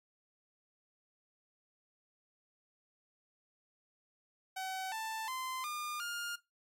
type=tone with pitch steps; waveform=sawtooth; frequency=757 / 884.8 / 1034.1 / 1208.6 / 1412.6 Hz; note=F#5 / A5 / C6 / D6 / F6; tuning=+39 / +9 / -21 / +49 / +19 cents; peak=-34 dBFS; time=4.56-6.36 s; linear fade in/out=10 ms; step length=360 ms; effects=noise-tail reverb RT60 0.2 s tail -17 dB re dry + MP3 64 kbps

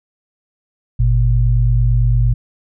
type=tone pair together; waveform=sine; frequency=49.99 / 118.9 Hz; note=G1 / A#2; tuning=+35 / +35 cents; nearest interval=octave + minor third; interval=1500 cents; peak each=-13 dBFS; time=0.99-2.34 s; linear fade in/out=10 ms; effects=none

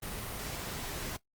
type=noise; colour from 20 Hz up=pink; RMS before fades=-39 dBFS; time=0.02-1.17 s; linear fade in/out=10 ms; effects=noise-tail reverb RT60 0.1 s tail -17 dB re dry + Opus 32 kbps

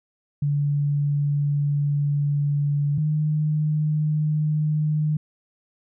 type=tone pair in turn; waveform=sine; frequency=144.4 / 152.46 Hz; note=D3 / D#3; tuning=-29 / -35 cents; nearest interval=minor second; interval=94 cents; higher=second; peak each=-19 dBFS; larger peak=neither; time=0.42-2.98 / 2.98-5.17 s; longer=first; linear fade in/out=5 ms; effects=none

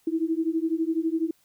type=beating tone pair; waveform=sine; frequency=319 / 331 Hz; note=D#4 / E4; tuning=+43 / +7 cents; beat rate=12 Hz; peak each=-26 / -26 dBFS; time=0.07-1.31 s; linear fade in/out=5 ms; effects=white hiss -65 dBFS RMS until 1.44 s

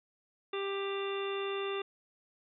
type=harmonic tone; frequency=394.5 Hz; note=G4; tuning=11 cents sharp; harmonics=1 / 2 / 3 / 4 / 5 / 6 / 7 / 9; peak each=-34 / -47 / -41 / -51 / -48 / -51 / -44 / -45 dBFS; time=0.53-1.82 s; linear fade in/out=5 ms; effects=none

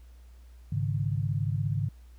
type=chord; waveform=sine; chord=Ab suspended fourth; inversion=none; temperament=equal; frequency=103.83 / 138.59 / 155.56 Hz; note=Ab2 / Db3 / Eb3; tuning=0 / 0 / 0 cents; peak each=-29 / -30 / -33 dBFS; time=0.72-1.89 s; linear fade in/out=5 ms; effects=added 60 Hz sine -48 dBFS peak until 2.18 s + pink hiss -66 dBFS RMS until 2.18 s

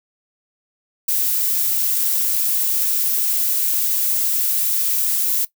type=noise; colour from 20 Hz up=violet; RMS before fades=-19 dBFS; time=1.08-5.45 s; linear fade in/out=5 ms; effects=noise-tail reverb RT60 0.1 s tail -18 dB re dry

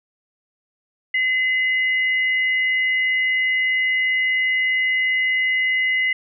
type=tone pair together; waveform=sine; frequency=2035 / 2878 Hz; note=C7 / F#7; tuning=-49 / -49 cents; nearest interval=tritone; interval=600 cents; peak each=-17 / -29 dBFS; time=1.14-6.13 s; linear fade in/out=5 ms; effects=none

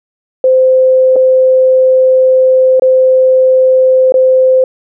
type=tone with dropouts; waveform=sine; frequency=518 Hz; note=C5; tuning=17 cents flat; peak=-4 dBFS; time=0.44-4.64 s; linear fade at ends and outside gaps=2 ms; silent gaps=1.159-1.163 / 2.797-2.821 / 4.122-4.141 s; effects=none

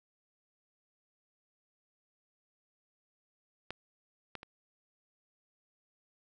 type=clicks; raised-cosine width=0.3 ms; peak=-22 / -24 / -30 dBFS; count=3; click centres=3.706 / 4.353 / 4.431 s; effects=none

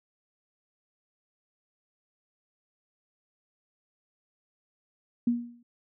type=tone with exponential decay; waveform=sine; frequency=238.5 Hz; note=A#3; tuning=40 cents sharp; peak=-19 dBFS; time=5.27-5.63 s; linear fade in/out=5 ms; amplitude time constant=77 ms; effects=none

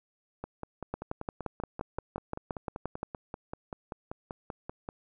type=two click trains; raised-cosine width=1 ms; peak=-19 / -23 dBFS; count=13 / 24; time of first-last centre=0.94-3.031 / 0.44-4.889 s; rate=5.74 / 5.17 Hz; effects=none

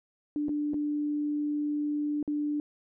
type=tone with dropouts; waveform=sine; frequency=295.5 Hz; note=D4; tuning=11 cents sharp; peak=-27 dBFS; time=0.36-2.6 s; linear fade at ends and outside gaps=1 ms; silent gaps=0.484-0.492 / 0.735-0.742 / 2.228-2.277 s; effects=none

